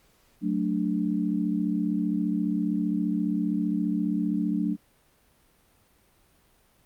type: chord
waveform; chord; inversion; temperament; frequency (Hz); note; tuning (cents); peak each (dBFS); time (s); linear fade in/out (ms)
sine; D major; first; equal; 185 / 220 / 293.7; F#3 / A3 / D4; 0 / 0 / 0; -28; 0.41-4.77; 50
effects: pink hiss -63 dBFS RMS until 6.85 s + Opus 48 kbps